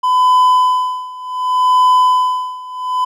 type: tone with tremolo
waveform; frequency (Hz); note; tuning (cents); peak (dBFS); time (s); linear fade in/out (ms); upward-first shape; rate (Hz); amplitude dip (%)
triangle; 1007; B5; +33; -5; 0.03-3.05; 10; sine; 0.67; 90
effects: none